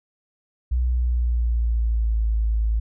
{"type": "tone with pitch glide", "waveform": "sine", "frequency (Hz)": [61.74, 54.69], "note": ["B1", "A1"], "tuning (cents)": [0, -10], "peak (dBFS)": -18, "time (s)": [0.71, 2.8], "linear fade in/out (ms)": 10, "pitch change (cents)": -210, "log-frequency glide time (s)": [0.85, 2.22], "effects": []}